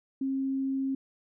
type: tone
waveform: sine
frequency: 268.6 Hz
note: C4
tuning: 46 cents sharp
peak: -27 dBFS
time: 0.21-0.95 s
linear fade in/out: 5 ms
effects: none